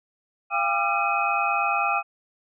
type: tone cluster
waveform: sine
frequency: 691 / 800 / 1196 / 1362 / 2521 Hz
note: F5 / G5 / D6 / F6 / D#7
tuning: -19 / +35 / +31 / -44 / +22 cents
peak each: -30 / -26 / -27 / -28 / -26 dBFS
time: 0.5-2.03 s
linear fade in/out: 50 ms
effects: none